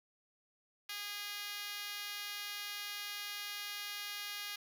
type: tone with high-pass filter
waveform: 5% pulse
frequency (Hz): 410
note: G#4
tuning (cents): -22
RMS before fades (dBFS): -43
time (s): 0.89-4.56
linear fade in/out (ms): 5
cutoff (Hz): 1500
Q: 0.68
effects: none